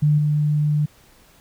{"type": "tone with level steps", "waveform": "sine", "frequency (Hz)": 149.4, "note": "D3", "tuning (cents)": 30, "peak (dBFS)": [-13, -16], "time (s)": [0.02, 0.86], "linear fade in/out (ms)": 10, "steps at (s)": 0.18, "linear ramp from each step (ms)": 5, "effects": ["pink hiss -53 dBFS RMS until 1.4 s"]}